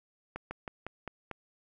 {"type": "slowing click train", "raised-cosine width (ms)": 0.5, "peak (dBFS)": -23, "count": 6, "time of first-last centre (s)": [0.36, 1.313], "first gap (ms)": 150, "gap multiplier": 1.12, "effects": []}